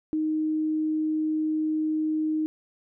sine tone, 311.1 Hz, D#4, in tune, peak -23 dBFS, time 0.13-2.46 s, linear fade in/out 0 ms, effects none

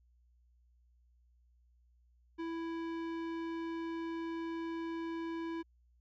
sine tone with tanh clipping, 330.7 Hz, E4, 6 cents sharp, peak -39 dBFS, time 2.38-5.63 s, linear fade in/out 20 ms, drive 17 dB, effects added 60 Hz sine -65 dBFS peak until 6 s

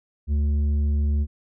triangle tone with tanh clipping, 73.2 Hz, D2, 5 cents flat, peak -20 dBFS, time 0.27-1.27 s, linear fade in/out 50 ms, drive 11 dB, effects none

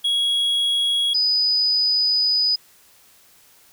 triangle / sine tone pair in turn, 3322 / 4977 Hz, G#7 / D#8, 0 / 0 cents, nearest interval perfect fifth, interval 700 cents, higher second, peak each -16 dBFS, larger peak neither, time 0.04-1.14 / 1.14-2.56 s, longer second, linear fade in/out 10 ms, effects white hiss -53 dBFS RMS until 3.72 s

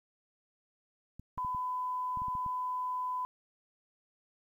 clicks, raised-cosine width 5 ms, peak -34 dBFS, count 9, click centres 1.196 / 1.377 / 1.448 / 1.548 / 2.173 / 2.219 / 2.283 / 2.352 / 2.463 s
sine tone, 1004 Hz, B5, 28 cents sharp, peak -32 dBFS, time 1.38-3.25 s, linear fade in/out 0 ms
effects 11-bit

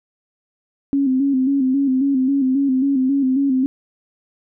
sine tone with vibrato, 268.6 Hz, C4, 46 cents sharp, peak -14 dBFS, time 0.93-3.66 s, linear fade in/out 0 ms, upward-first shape square, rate 3.7 Hz, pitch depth 60 cents each way, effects none

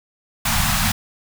pink band-stop noise, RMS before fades -19 dBFS, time 0.45-0.92 s, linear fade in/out 5 ms, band 230 to 700 Hz, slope 48 dB/octave, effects none

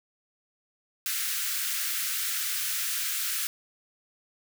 white high-pass noise, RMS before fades -30 dBFS, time 1.06-3.47 s, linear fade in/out 0 ms, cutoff 1300 Hz, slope 48 dB/octave, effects none

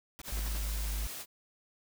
pink noise bursts, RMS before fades -45 dBFS, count 5, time 0.19-0.572 s, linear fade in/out 0 ms, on 26 ms, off 63 ms
white noise, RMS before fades -42 dBFS, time 0.23-1.26 s, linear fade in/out 50 ms
triangle tone, 52 Hz, G#1, 3 cents sharp, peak -30 dBFS, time 0.32-1.07 s, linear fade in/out 5 ms
effects none

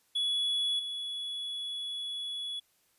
triangle tone with level steps, 3391 Hz, G#7, 35 cents sharp, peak -26 / -33 dBFS, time 0.15-2.6 s, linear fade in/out 10 ms, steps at 0.79 s, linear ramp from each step 5 ms, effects white hiss -70 dBFS RMS until 2.98 s + resampled to 32000 Hz

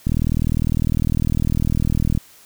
click train, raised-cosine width 5 ms, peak -7 dBFS, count 85, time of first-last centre 0.07-2.175 s, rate 39.9 Hz, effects white hiss -48 dBFS RMS until 2.45 s

